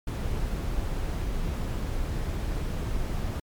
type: noise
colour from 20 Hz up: brown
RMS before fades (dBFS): -29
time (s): 0.07-3.4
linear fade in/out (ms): 5
effects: MP3 96 kbps